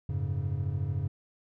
triangle chord, F# suspended second, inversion none, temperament equal with one note detuned, 90.28 / 103.83 / 138.59 Hz, F#2 / G#2 / C#3, -42 / 0 / 0 cents, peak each -31 dBFS, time 0.09-1.08 s, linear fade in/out 5 ms, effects none

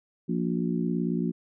harmonic tone with a mistuned harmonic, 58.27 Hz, A#1, in tune, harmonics 3 / 4 / 5 / 6, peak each -28 / -29 / -33 / -34 dBFS, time 0.28-1.32 s, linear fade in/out 20 ms, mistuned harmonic 6, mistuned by +48 cents, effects none

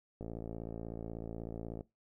click train, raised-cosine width 2 ms, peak -29 dBFS, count 91, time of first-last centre 0.21-1.809 s, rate 56.3 Hz, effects noise-tail reverb RT60 0.2 s tail -19 dB re dry

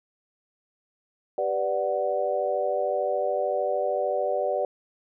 sine chord, G major seventh, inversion none, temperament equal, 392 / 493.9 / 587.3 / 740 Hz, G4 / B4 / D5 / F#5, 0 / 0 / 0 / 0 cents, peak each -32 / -29 / -26 / -30 dBFS, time 1.38-4.65 s, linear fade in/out 2 ms, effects none

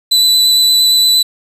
40% pulse tone with vibrato, 3988 Hz, B7, 16 cents sharp, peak -6 dBFS, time 0.11-1.23 s, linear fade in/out 10 ms, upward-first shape square, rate 8.7 Hz, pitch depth 10 cents each way, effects resampled to 32000 Hz + 7-bit

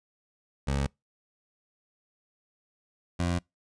20% pulse tone pair in turn, 69.3 / 87.31 Hz, C#2 / F2, 0 / 0 cents, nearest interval major third, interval 400 cents, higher second, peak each -21 dBFS, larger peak neither, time 0.67-0.87 / 3.19-3.39 s, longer neither, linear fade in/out 10 ms, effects noise-tail reverb RT60 0.2 s tail -26 dB re dry + resampled to 22050 Hz

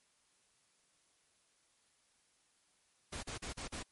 pink noise bursts, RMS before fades -43 dBFS, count 5, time 3.12-3.83 s, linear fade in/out 10 ms, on 110 ms, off 40 ms, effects white hiss -73 dBFS RMS until 3.91 s + MP3 48 kbps

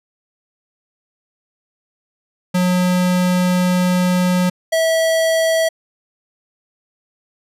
square tone pair in turn, 180.9 / 650.5 Hz, F#3 / E5, -39 / -23 cents, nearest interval octave + minor seventh, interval 2216 cents, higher second, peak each -14 dBFS, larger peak neither, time 2.54-4.5 / 4.72-5.69 s, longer first, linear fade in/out 10 ms, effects resampled to 32000 Hz

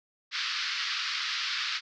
white band-pass noise, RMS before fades -32 dBFS, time 0.31-1.81 s, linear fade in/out 50 ms, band 1200 to 5100 Hz, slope 48 dB/octave, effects none

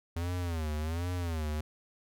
square tone with vibrato, 82.41 Hz, E2, in tune, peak -32 dBFS, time 0.16-1.61 s, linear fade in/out 5 ms, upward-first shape sine, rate 1.3 Hz, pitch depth 150 cents each way, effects none

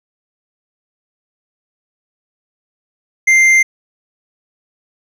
sine tone with hard clipping, 2093 Hz, C7, in tune, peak -8 dBFS, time 3.27-3.63 s, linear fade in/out 10 ms, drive 6 dB, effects none

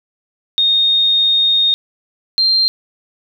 sine tone pair in turn, 3698 / 4171 Hz, A#7 / C8, -15 / -6 cents, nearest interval major second, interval 209 cents, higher second, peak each -10 dBFS, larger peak neither, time 0.58-1.74 / 2.38-2.68 s, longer first, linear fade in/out 0 ms, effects 8-bit

